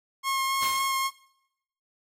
sawtooth tone with vibrato, 1077 Hz, C6, 50 cents sharp, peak -21 dBFS, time 0.23-1.11 s, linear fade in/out 50 ms, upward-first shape sine, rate 3.7 Hz, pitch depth 11 cents each way
white noise with exponential decay, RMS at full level -32 dBFS, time 0.62-1.13 s, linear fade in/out 5 ms, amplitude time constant 110 ms
effects noise-tail reverb RT60 0.8 s tail -22 dB re dry + AAC 48 kbps

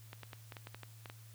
clicks, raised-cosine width 0.3 ms, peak -30 dBFS, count 10, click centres 0.131 / 0.233 / 0.332 / 0.522 / 0.568 / 0.671 / 0.746 / 0.833 / 1.058 / 1.099 s, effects added 111 Hz sine -53 dBFS peak until 1.34 s + white hiss -62 dBFS RMS until 1.34 s

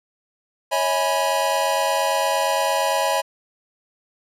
square chord, C# minor seventh, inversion none, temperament equal with one note detuned, 554.4 / 643.1 / 830.6 / 987.8 Hz, C#5 / E5 / G#5 / B5, 0 / -43 / 0 / 0 cents, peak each -25 dBFS, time 0.71-3.22 s, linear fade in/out 20 ms, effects resampled to 32000 Hz

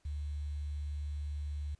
sine tone with quantisation, 73.42 Hz, D2, in tune, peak -35 dBFS, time 0.05-1.75 s, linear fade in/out 5 ms, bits 10, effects pink hiss -73 dBFS RMS until 1.79 s + resampled to 22050 Hz

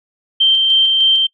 sine tone with tremolo, 3136 Hz, G7, in tune, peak -8 dBFS, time 0.4-1.27 s, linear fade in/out 10 ms, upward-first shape square, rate 3.3 Hz, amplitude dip 25%, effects noise-tail reverb RT60 0.1 s tail -24 dB re dry

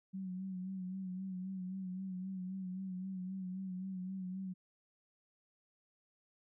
sine tone with vibrato, 187.1 Hz, F#3, 20 cents sharp, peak -39 dBFS, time 0.13-4.54 s, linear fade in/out 20 ms, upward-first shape sine, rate 3.8 Hz, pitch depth 47 cents each way, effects none

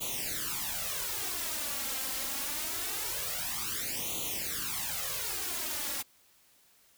white noise with flanger, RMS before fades -35 dBFS, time 0-6.03 s, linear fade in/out 20 ms, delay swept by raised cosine 0.29 to 3.79 ms, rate 0.24 Hz, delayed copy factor +0.95, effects white hiss -64 dBFS RMS until 6.97 s

